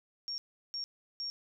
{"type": "tone bursts", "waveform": "sine", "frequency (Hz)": 5540, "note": "F8", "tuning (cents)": -15, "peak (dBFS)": -35, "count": 3, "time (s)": [0.28, 1.3], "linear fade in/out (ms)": 0, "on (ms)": 100, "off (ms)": 360, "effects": []}